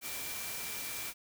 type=tone in noise; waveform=sine; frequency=2349 Hz; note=D7; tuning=in tune; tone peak=-47 dBFS; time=0.01-1.14 s; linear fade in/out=50 ms; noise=white; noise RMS=-40 dBFS; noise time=0.01-1.14 s; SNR=-10 dB; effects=none